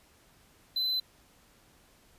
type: tone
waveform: triangle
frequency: 4038 Hz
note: B7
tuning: 38 cents sharp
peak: -26 dBFS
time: 0.76-1 s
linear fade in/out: 5 ms
effects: pink hiss -62 dBFS RMS until 2.18 s + resampled to 32000 Hz